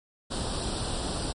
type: noise with comb filter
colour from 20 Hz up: pink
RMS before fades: -31 dBFS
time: 0.3-1.33 s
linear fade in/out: 20 ms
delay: 0.23 ms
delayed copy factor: +0.75
effects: MP3 48 kbps